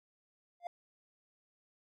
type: tone with exponential growth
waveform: triangle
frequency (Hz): 698.5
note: F5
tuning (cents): 0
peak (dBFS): -31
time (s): 0.6-0.67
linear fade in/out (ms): 2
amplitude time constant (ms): 15
effects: none